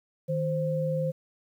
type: tone pair together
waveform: sine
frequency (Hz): 156.66 / 523.3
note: D#3 / C5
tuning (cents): +12 / 0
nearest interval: octave + major sixth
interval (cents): 2088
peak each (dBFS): -28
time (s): 0.28-1.12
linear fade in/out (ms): 20
effects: 10-bit